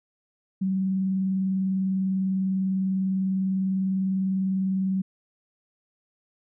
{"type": "tone with vibrato", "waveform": "sine", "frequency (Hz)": 190, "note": "F#3", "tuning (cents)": 46, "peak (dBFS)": -22, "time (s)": [0.61, 5.02], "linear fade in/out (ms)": 10, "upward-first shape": "sine", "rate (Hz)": 20, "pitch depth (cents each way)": 38, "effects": []}